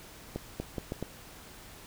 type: accelerating click train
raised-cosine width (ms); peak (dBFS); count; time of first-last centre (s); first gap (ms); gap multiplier
2; -20; 5; 0.36-1.026; 240; 0.76
effects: pink hiss -50 dBFS RMS until 1.86 s